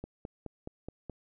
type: click train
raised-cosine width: 2 ms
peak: -26 dBFS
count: 6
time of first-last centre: 0.04-1.097 s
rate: 4.73 Hz
effects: none